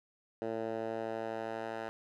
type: tone with band-pass filter sweep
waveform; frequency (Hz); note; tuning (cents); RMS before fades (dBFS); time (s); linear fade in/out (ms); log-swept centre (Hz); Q
10% pulse; 112.3; A2; +36; -38; 0.42-1.89; 0; 480 to 1000; 1.2
effects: none